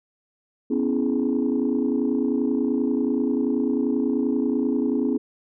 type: chord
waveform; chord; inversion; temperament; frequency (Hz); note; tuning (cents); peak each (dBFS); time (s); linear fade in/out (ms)
sine; C# minor seventh; third; equal with one note detuned; 246.9 / 277.2 / 329.6 / 419.9; B3 / C#4 / E4 / G#4; 0 / 0 / 0 / +19; -23 / -23 / -27 / -27; 0.7-5.18; 10
effects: tanh soft clip ceiling -13 dBFS